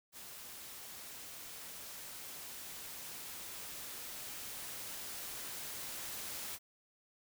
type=noise with level ramp; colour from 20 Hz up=white; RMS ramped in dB=-50 to -43 dBFS; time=0.12-6.59 s; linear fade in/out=50 ms; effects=none